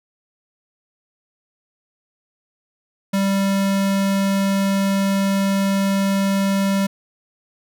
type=tone; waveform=square; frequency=196 Hz; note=G3; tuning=in tune; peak=-17 dBFS; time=3.13-6.87 s; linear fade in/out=10 ms; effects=none